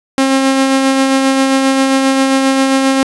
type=tone with tremolo; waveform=sawtooth; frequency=268.1 Hz; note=C4; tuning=42 cents sharp; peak=-4 dBFS; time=0.18-3.03 s; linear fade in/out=0 ms; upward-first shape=sine; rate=7.5 Hz; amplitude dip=30%; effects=resampled to 24000 Hz + 7-bit

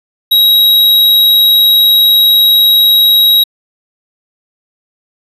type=tone; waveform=square; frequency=3832 Hz; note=A#7; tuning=47 cents sharp; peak=-5 dBFS; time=0.31-3.44 s; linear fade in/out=10 ms; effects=resampled to 32000 Hz

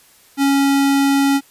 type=tone; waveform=square; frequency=277.2 Hz; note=C#4; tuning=in tune; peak=-13 dBFS; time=0.37-1.41 s; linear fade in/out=50 ms; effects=white hiss -50 dBFS RMS until 1.5 s + resampled to 32000 Hz

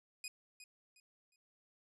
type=tone with echo; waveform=15% pulse; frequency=2490 Hz; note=D#7; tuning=1 cent sharp; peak=-35 dBFS; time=0.24-0.28 s; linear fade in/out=2 ms; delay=360 ms; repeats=3; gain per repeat=-11 dB; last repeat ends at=1.36 s; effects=low-pass 12000 Hz 12 dB/octave

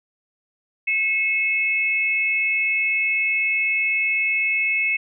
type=tone pair together; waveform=sine; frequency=2180 / 2592 Hz; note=C#7 / E7; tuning=-29 / -30 cents; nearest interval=minor third; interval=299 cents; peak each=-21 dBFS; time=0.87-4.97 s; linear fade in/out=10 ms; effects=none

